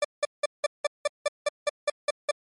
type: tone bursts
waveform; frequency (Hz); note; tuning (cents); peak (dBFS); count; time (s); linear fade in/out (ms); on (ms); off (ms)
40% pulse; 587.3; D5; 0; -20; 12; 0.02-2.312; 5; 26; 180
effects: MP3 48 kbps